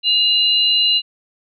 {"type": "tone pair together", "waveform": "sine", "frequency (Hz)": [2836, 4011], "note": ["F7", "B7"], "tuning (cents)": [26, 26], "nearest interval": "tritone", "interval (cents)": 600, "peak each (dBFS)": -15, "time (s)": [0.03, 1.02], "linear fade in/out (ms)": 50, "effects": []}